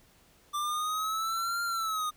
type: linear two-way sweep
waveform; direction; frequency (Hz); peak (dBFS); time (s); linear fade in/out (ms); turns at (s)
square; up then down; 1174.7 to 1396.9 to 1223; -30; 0.53-2.11; 20; 1.63
effects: pink hiss -62 dBFS RMS until 2.16 s